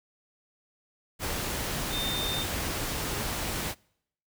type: tone in noise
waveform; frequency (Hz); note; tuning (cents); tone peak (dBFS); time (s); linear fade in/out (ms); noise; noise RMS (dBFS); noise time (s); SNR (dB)
sine; 3622; A7; +49; -31; 1.9-2.46; 50; pink; -32; 1.19-3.75; -2
effects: noise-tail reverb RT60 0.7 s tail -26 dB re dry